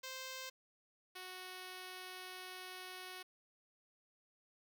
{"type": "tone pair in turn", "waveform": "5% pulse", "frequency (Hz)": [522, 369.1], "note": ["C5", "F#4"], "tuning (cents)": [-4, -4], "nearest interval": "tritone", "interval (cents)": 600, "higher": "first", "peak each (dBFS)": [-33, -36], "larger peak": "first", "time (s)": [[0.03, 0.5], [1.15, 3.23]], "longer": "second", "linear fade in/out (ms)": 10, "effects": []}